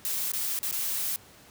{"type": "noise with dropouts", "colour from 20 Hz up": "blue", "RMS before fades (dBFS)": -30, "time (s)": [0.05, 1.16], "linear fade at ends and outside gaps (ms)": 0, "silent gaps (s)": [[0.318, 0.335], [0.59, 0.63], [0.712, 0.726]], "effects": ["pink hiss -53 dBFS RMS until 1.5 s", "high-pass 80 Hz 12 dB/octave"]}